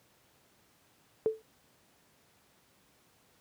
sine tone with exponential decay, 440 Hz, A4, in tune, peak -21 dBFS, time 1.26-1.42 s, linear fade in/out 0 ms, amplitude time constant 34 ms, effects pink hiss -66 dBFS RMS until 3.4 s + high-pass 100 Hz 12 dB/octave

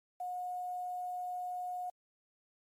sine tone with quantisation, 723 Hz, F#5, 40 cents flat, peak -36 dBFS, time 0.2-1.9 s, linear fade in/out 5 ms, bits 10, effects MP3 64 kbps

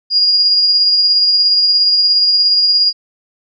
sine tone with tremolo, 4853 Hz, D#8, 44 cents flat, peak -7 dBFS, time 0.1-2.93 s, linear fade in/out 50 ms, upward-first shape sine, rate 17 Hz, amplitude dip 30%, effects none

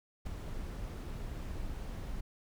brown noise with ADSR envelope, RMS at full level -34 dBFS, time 0.25-2.21 s, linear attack 18 ms, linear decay 7 ms, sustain -6 dB, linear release 10 ms, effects none

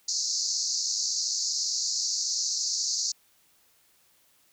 white band-pass noise, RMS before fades -29 dBFS, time 0.08-3.12 s, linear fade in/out 5 ms, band 4300 to 6900 Hz, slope 96 dB/octave, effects white hiss -64 dBFS RMS until 4.52 s

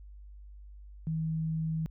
sine tone, 160 Hz, D#3, 49 cents sharp, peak -29 dBFS, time 1.07-1.86 s, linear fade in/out 0 ms, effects added 50 Hz sine -46 dBFS peak until 1.9 s

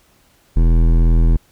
sine tone with hard clipping, 41.37 Hz, E1, 7 cents sharp, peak -11 dBFS, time 0.56-1.37 s, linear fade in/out 10 ms, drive 14 dB, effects pink hiss -55 dBFS RMS until 1.51 s

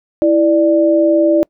sine tone pair together, 329.6 / 590.9 Hz, E4 / D5, 0 / +10 cents, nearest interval minor seventh, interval 1010 cents, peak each -11 dBFS, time 0.22-1.43 s, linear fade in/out 0 ms, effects noise-tail reverb RT60 0.1 s tail -26 dB re dry

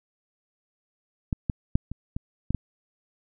clicks, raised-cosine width 5 ms, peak -13 / -12 / -7 / -21 / -18 / -13 / -13 dBFS, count 7, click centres 1.328 / 1.498 / 1.755 / 1.916 / 2.165 / 2.506 / 2.547 s, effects none

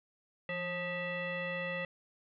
sine tone with frequency modulation, 1244.5 Hz, D#6, in tune, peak -34 dBFS, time 0.49-1.85 s, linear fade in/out 2 ms, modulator 708 Hz, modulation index 2, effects none

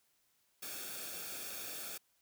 white noise with comb filter, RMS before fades -44 dBFS, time 0.62-1.98 s, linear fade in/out 10 ms, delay 1 ms, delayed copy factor -0.65, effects white hiss -75 dBFS RMS until 2.21 s

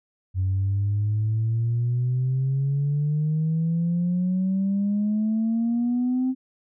sine exponential sweep, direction up, 92.5 to 261.6 Hz, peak -19 dBFS, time 0.34-6.35 s, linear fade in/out 50 ms, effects tanh soft clip ceiling -17 dBFS

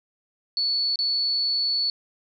sine tone with dropouts, 4435 Hz, C#8, in tune, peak -21 dBFS, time 0.57-1.9 s, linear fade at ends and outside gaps 1 ms, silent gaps 0.958-0.989 s, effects none

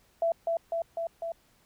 sine tone with echo, 668 Hz, E5, 23 cents sharp, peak -23 dBFS, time 0.22-0.32 s, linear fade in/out 2 ms, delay 250 ms, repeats 4, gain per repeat -2 dB, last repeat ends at 1.32 s, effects pink hiss -65 dBFS RMS until 1.65 s

